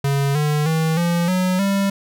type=tone with pitch steps; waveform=square; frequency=139.5 / 149.51 / 160.24 / 171.74 / 184.07 / 197.28 Hz; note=C#3 / D3 / E3 / F3 / F#3 / G3; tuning=+11 / +31 / -49 / -29 / -9 / +11 cents; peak=-17 dBFS; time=0.04-1.9 s; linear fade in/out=5 ms; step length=310 ms; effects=none